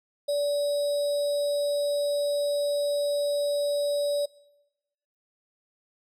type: tone with sample-and-hold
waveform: sine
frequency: 578 Hz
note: D5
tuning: 28 cents flat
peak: -23 dBFS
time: 0.28-4.26 s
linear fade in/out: 10 ms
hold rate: 4410 Hz
effects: noise-tail reverb RT60 1.0 s tail -23 dB re dry + low-pass 12000 Hz 12 dB/octave